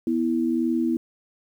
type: tone pair together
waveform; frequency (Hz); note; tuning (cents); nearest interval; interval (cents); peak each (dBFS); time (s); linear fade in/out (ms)
sine; 245.3 / 327.3; B3 / E4; -12 / -12; perfect fourth; 500; -23; 0.07-0.97; 2
effects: 9-bit